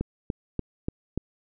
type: click train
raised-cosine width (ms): 3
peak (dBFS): -14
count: 5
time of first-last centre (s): 0.01-1.176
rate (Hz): 3.43
effects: none